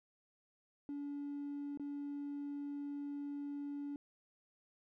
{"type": "tone with dropouts", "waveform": "triangle", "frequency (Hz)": 286.2, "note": "D4", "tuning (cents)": -45, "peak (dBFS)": -37, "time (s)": [0.89, 3.96], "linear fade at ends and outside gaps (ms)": 1, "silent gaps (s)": [1.774, 1.797], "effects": ["tanh soft clip ceiling -36 dBFS"]}